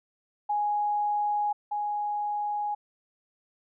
sine tone pair in turn, 830.6 / 830.6 Hz, G#5 / G#5, 0 / 0 cents, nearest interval unison, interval 0 cents, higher neither, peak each -24 / -27 dBFS, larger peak first, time 0.49-1.53 / 1.71-2.75 s, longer neither, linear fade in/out 10 ms, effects none

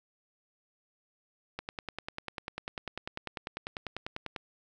click train, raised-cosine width 0.3 ms, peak -20 dBFS, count 29, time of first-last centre 1.59-4.362 s, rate 10.1 Hz, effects none

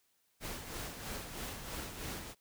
pink noise with tremolo, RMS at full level -41 dBFS, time 0.4-2.35 s, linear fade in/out 50 ms, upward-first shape sine, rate 3.1 Hz, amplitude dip 50%, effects white hiss -75 dBFS RMS until 2.4 s

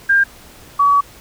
sine tone pair in turn, 1600 / 1135.6 Hz, G6 / C#6, +35 / +41 cents, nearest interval tritone, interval 594 cents, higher first, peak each -9 dBFS, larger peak neither, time 0.09-0.24 / 0.79-1.01 s, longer second, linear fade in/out 10 ms, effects pink hiss -42 dBFS RMS until 1.2 s

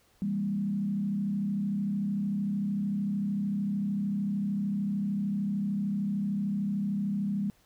sine tone with frequency modulation, 200 Hz, G3, 35 cents sharp, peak -27 dBFS, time 0.22-7.5 s, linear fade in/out 0 ms, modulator 33.3 Hz, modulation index 0.72, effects pink hiss -65 dBFS RMS until 7.65 s

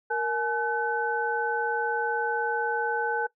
sine tone cluster, 465.7 / 850 / 1514 Hz, A#4 / G#5 / F#6, -2 / +40 / +39 cents, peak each -29 dBFS, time 0.1-3.27 s, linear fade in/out 10 ms, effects noise-tail reverb RT60 0.1 s tail -19 dB re dry

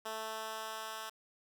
10% pulse tone with high-pass filter sweep, 220 Hz, A3, in tune, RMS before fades -42 dBFS, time 0.05-1.1 s, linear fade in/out 10 ms, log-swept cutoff 490 to 1100 Hz, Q 0.75, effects 10-bit

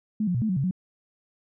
sine tone with pitch steps, 213.9 / 178 / 120.8 / 218.6 / 185.3 / 136 / 183.9 Hz, A3 / F3 / B2 / A3 / F#3 / C#3 / F#3, -49 / +33 / -38 / -11 / +3 / -33 / -10 cents, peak -22 dBFS, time 0.2-0.711 s, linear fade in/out 5 ms, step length 73 ms, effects none

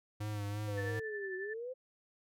square tone with vibrato, 103.83 Hz, G#2, in tune, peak -37 dBFS, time 0.2-1 s, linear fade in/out 10 ms, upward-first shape sine, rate 2.9 Hz, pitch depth 41 cents each way
sine linear two-way sweep, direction down then up, 523.3 to 367.6 to 523.3 Hz, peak -39 dBFS, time 0.67-1.74 s, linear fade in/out 20 ms, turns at 1.36 s
sine tone with tremolo, 1760 Hz, A6, in tune, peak -39 dBFS, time 0.77-1.54 s, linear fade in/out 10 ms, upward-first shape triangle, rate 11 Hz, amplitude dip 60%
effects none

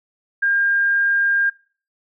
sine tone, 1607 Hz, G6, 43 cents sharp, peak -15 dBFS, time 0.42-1.5 s, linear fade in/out 10 ms, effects noise-tail reverb RT60 0.4 s tail -20 dB re dry

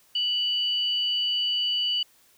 sine tone pair together, 2960 / 4616 Hz, F#7 / D8, 0 / -31 cents, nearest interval minor sixth, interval 769 cents, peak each -23 / -34 dBFS, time 0.15-2.03 s, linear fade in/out 5 ms, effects white hiss -60 dBFS RMS until 2.37 s

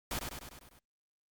pink noise with echo, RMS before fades -36 dBFS, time 0.11-0.19 s, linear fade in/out 2 ms, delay 100 ms, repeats 6, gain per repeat -4 dB, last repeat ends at 0.79 s, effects Opus 48 kbps

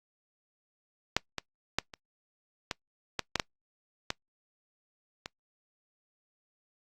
clicks, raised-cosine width 0.2 ms, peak -6 / -15 / -8 / -26 / -14 / -11 / -8 / -9 / -12 / -20 dBFS, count 10, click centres 1.166 / 1.383 / 1.786 / 1.938 / 2.712 / 3.193 / 3.357 / 3.398 / 4.104 / 5.259 s, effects noise-tail reverb RT60 0.1 s tail -23 dB re dry + Opus 48 kbps

